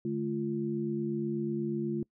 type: tone cluster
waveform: sine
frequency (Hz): 147.3 / 215.5 / 345.7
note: D3 / A3 / F4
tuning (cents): +6 / -36 / -18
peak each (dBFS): -37 / -33 / -33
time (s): 0.05-2.03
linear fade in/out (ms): 2
effects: noise-tail reverb RT60 0.1 s tail -24 dB re dry